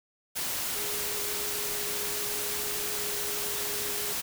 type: tone in noise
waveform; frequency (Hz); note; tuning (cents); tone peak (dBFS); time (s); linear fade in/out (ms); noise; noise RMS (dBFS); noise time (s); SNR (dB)
sine; 414.6; G#4; -3; -40; 0.75-4.14; 20; white; -32; 0.35-4.22; -11
effects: none